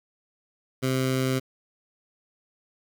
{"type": "tone with notch filter", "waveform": "15% pulse", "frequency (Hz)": 130.81, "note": "C3", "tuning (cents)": 0, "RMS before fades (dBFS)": -25, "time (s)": [0.82, 1.4], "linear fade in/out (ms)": 20, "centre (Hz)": 860, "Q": 1.4, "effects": ["9-bit"]}